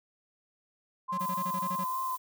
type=tone with vibrato; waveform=sine; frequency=1036 Hz; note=C6; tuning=17 cents flat; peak=-30 dBFS; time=1.08-2.17 s; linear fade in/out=20 ms; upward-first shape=sine; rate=3.5 Hz; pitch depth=20 cents each way
type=tone bursts; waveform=square; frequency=184.2 Hz; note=F#3; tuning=7 cents flat; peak=-36 dBFS; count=9; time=1.12-1.843 s; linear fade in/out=10 ms; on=59 ms; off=24 ms
type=noise; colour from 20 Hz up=violet; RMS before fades=-43 dBFS; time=1.19-2.18 s; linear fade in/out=20 ms
effects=none